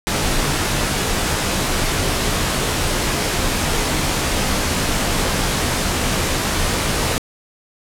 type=noise with comb filter; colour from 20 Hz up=pink; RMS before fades=-19 dBFS; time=0.07-7.18 s; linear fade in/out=0 ms; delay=18 ms; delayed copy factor=-0.5; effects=low-pass 11000 Hz 12 dB/octave